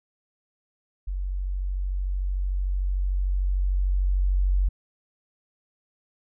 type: tone with level ramp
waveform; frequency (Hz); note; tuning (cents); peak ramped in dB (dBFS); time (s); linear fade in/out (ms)
sine; 46.7; F#1; +17; -26 to -18; 1.07-4.69; 10
effects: none